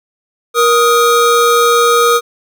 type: tone pair together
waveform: square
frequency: 472.6 / 1250.1 Hz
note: A#4 / D#6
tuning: +24 / +8 cents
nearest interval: octave + perfect fourth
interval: 1684 cents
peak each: -11 dBFS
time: 0.54-2.21 s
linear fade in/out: 50 ms
effects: none